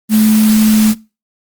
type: tone in noise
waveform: sine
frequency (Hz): 216.6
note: A3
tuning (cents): -27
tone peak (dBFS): -6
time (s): 0.09-0.95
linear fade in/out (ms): 50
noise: white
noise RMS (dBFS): -20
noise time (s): 0.09-0.95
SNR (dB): +11
effects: noise-tail reverb RT60 0.3 s tail -22 dB re dry + Opus 24 kbps